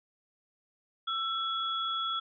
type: tone pair together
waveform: sine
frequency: 1334 / 3365 Hz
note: E6 / G#7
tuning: +20 / +22 cents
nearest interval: octave + major third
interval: 1602 cents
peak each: -32 / -33 dBFS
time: 1.07-2.2 s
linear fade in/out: 10 ms
effects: none